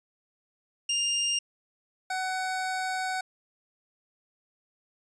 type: tone pair in turn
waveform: 25% pulse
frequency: 2806 / 749 Hz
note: F7 / F#5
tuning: +8 / +21 cents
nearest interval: octave + major seventh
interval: 2287 cents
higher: first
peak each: -21 / -25 dBFS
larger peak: first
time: 0.89-1.39 / 2.1-3.21 s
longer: second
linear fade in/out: 5 ms
effects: resampled to 22050 Hz